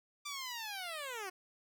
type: linear sweep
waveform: 10% pulse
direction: down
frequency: 1186 to 357.4 Hz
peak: -32 dBFS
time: 0.25-1.3 s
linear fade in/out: 10 ms
effects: none